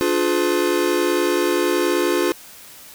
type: chord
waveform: square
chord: D diminished seventh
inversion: none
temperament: just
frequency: 293.7 / 352.4 / 422.9 / 507.5 Hz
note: D4 / F4 / Ab4 / Cb5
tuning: 0 / +16 / +31 / +47 cents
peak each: -25 / -20 / -25 / -26 dBFS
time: 0.01-2.32 s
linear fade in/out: 0 ms
effects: white hiss -42 dBFS RMS until 2.94 s